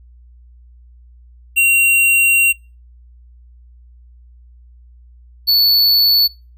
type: tone pair in turn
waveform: square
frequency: 2750 / 4445 Hz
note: F7 / C#8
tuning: -27 / +4 cents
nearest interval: minor sixth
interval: 831 cents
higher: second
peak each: -10 dBFS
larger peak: neither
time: 1.56-2.53 / 5.47-6.28 s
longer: first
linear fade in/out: 20 ms
effects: noise-tail reverb RT60 0.3 s tail -25 dB re dry + added 60 Hz sine -41 dBFS peak until 6.57 s